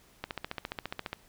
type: click train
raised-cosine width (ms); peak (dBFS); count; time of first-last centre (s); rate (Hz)
0.3; -18; 14; 0.24-1.13; 14.6
effects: pink hiss -61 dBFS RMS until 1.28 s